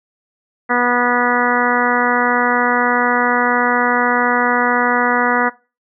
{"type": "harmonic tone", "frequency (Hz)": 244.2, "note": "B3", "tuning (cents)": -19, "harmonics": [1, 2, 3, 4, 5, 6, 7, 8], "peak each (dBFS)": [-21, -21, -21, -21, -21, -21, -21, -21], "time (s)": [0.69, 5.5], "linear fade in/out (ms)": 20, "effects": ["noise-tail reverb RT60 0.3 s tail -20 dB re dry"]}